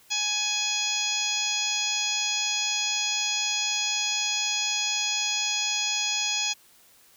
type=harmonic tone; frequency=836 Hz; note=G#5; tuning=11 cents sharp; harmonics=1 / 2 / 3 / 4 / 5 / 6 / 7 / 8; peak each=-38 / -42 / -31 / -30 / -35 / -32 / -37 / -30 dBFS; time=0.1-6.54 s; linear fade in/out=20 ms; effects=white hiss -57 dBFS RMS until 7.16 s